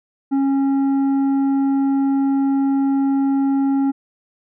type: tone with tanh clipping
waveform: sine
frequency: 273.8 Hz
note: C#4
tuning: 21 cents flat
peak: -16 dBFS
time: 0.31-3.92 s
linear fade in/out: 20 ms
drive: 7 dB
effects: none